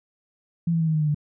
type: tone with pitch steps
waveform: sine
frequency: 168.5 / 164.94 / 161.45 / 158.04 / 154.69 / 151.42 / 148.22 Hz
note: E3 / E3 / E3 / D#3 / D#3 / D#3 / D3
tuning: +38 / +1 / -36 / +27 / -10 / -47 / +16 cents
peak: -19 dBFS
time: 0.67-1.146 s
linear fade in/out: 5 ms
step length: 68 ms
effects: none